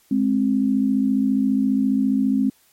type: tone pair together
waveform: sine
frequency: 209.6 / 264.3 Hz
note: G#3 / C4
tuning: +16 / +18 cents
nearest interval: major third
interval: 402 cents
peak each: -20 / -18 dBFS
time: 0.11-2.5 s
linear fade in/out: 5 ms
effects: white hiss -58 dBFS RMS until 2.72 s + MP3 64 kbps